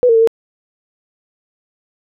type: tone with pitch steps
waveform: sine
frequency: 494.8 / 457.4 / 450.1 / 455.2 Hz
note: B4 / A#4 / A4 / A#4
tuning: +3 / -33 / +39 / -41 cents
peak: -7 dBFS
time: 0.03-0.274 s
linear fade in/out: 0 ms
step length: 61 ms
effects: none